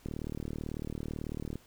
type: click train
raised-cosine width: 3 ms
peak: -24 dBFS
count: 58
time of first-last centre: 0.06-1.556 s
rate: 38.1 Hz
effects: pink hiss -61 dBFS RMS until 1.66 s